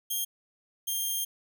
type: tone pair in turn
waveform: 5% pulse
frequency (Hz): 3216 / 3197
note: G7 / G7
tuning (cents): +44 / +33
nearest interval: unison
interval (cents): 11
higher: first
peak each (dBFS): -20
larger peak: neither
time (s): 0.1-0.25 / 0.87-1.25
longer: second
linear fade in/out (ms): 10
effects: none